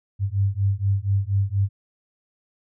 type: beating tone pair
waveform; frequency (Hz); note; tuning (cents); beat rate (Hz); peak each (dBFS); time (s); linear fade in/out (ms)
sine; 96.9 / 101.1; G2 / G#2; -20 / -46; 4.2; -22; 0.19-1.69; 50
effects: none